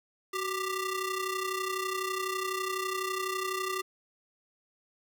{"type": "ring-modulated tone", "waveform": "sawtooth", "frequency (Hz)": 784, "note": "G5", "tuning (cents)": 0, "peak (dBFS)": -24, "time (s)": [0.33, 3.82], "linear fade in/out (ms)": 10, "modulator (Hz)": 408, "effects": []}